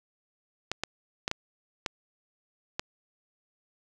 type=clicks; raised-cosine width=0.2 ms; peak=-12 dBFS; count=6; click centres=0.716 / 0.836 / 1.279 / 1.314 / 1.862 / 2.795 s; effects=none